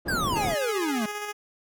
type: low-pass noise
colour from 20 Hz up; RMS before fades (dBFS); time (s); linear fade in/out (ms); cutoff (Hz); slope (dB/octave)
white; -31; 0.05-0.55; 20; 430; 12
type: exponential sweep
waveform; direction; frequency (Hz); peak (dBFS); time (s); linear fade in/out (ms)
square; down; 1661.2 to 207.7; -26; 0.08-1.06; 5
type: tone with tremolo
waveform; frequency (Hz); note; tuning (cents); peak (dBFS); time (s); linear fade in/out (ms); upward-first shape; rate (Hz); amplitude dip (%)
10% pulse; 415.9; G#4; +2; -22; 0.35-1.33; 20; square; 15; 30
effects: none